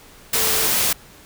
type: tone in noise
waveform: sine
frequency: 440 Hz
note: A4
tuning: in tune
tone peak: -30 dBFS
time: 0.35-0.67 s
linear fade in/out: 5 ms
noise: white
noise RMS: -19 dBFS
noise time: 0.33-0.93 s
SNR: -14 dB
effects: pink hiss -46 dBFS RMS until 1.25 s